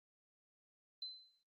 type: tone with exponential decay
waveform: sine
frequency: 4059 Hz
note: B7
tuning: 47 cents sharp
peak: -40 dBFS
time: 1.02-1.43 s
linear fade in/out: 2 ms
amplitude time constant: 87 ms
effects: Opus 32 kbps